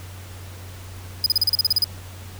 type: tone bursts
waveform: 45% pulse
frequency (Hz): 4978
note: D#8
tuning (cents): 0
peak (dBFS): -14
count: 11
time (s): 1.24-1.842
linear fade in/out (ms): 2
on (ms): 22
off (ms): 36
effects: added 92 Hz sine -36 dBFS peak until 2.39 s + pink hiss -43 dBFS RMS until 2.39 s